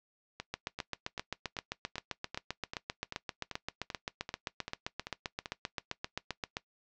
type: two click trains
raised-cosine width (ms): 0.2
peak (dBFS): -21 / -17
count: 14 / 47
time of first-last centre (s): 0.4-5.458 / 0.54-6.569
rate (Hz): 2.57 / 7.63
effects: noise-tail reverb RT60 0.1 s tail -19 dB re dry + low-pass 6000 Hz 12 dB/octave